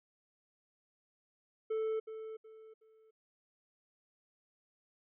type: tone with echo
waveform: triangle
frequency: 440 Hz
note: A4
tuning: in tune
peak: -30 dBFS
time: 1.7-2 s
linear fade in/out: 10 ms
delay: 370 ms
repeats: 3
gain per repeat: -10 dB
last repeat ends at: 3.11 s
effects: resampled to 8000 Hz